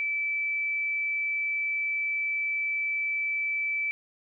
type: tone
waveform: sine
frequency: 2315 Hz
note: D7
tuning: 25 cents flat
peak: -26 dBFS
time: 0-3.91 s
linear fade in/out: 0 ms
effects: none